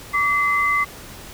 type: tone pair together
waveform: sine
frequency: 1150.6 / 2048 Hz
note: D6 / C7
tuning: -36 / -38 cents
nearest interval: minor seventh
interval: 998 cents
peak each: -19 dBFS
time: 0.13-0.85 s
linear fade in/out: 20 ms
effects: pink hiss -39 dBFS RMS until 1.33 s